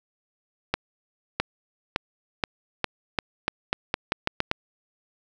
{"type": "accelerating click train", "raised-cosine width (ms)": 0.3, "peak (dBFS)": -6, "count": 13, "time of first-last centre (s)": [0.74, 4.514], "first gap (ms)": 660, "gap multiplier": 0.85, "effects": []}